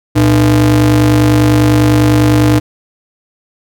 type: ring-modulated tone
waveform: square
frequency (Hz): 92.5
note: F#2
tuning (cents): 0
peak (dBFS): -4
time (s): 0.15-2.6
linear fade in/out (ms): 20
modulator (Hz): 210
effects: none